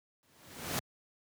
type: noise with exponential growth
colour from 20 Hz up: pink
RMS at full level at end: -31 dBFS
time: 0.23-0.79 s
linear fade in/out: 0 ms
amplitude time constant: 120 ms
effects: high-pass 100 Hz 12 dB/octave